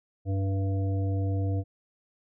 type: harmonic tone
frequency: 97.2 Hz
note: G2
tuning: 14 cents flat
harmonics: 1 / 3 / 5 / 7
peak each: -25 / -35 / -39 / -42 dBFS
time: 0.25-1.64 s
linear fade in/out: 50 ms
effects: none